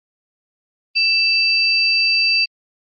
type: tone pair together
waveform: sine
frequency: 2657 / 4657 Hz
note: E7 / D8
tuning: +13 / -15 cents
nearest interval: minor seventh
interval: 972 cents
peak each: -16 dBFS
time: 0.95-2.46 s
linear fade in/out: 20 ms
effects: Opus 24 kbps